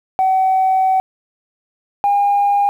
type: tone pair in turn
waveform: sine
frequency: 758 / 809.3 Hz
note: F#5 / G#5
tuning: +42 / -45 cents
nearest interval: minor second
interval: 113 cents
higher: second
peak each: -10 dBFS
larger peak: neither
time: 0.19-1 / 2.04-2.69 s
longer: first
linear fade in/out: 0 ms
effects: tanh soft clip ceiling -8 dBFS + 8-bit